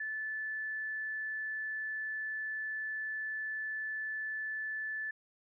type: tone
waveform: sine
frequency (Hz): 1744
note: A6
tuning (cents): -16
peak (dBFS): -35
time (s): 0-5.11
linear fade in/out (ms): 5
effects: none